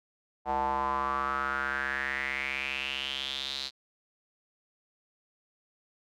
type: tone with band-pass filter sweep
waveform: square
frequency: 67.7 Hz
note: C#2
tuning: 40 cents flat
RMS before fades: -32 dBFS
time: 0.45-3.71 s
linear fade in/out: 50 ms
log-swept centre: 810 to 4200 Hz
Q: 6.2
effects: none